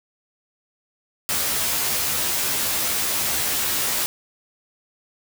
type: noise with comb filter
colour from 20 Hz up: white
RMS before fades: -23 dBFS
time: 1.29-4.06 s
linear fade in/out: 0 ms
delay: 14 ms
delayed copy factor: +0.85
effects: none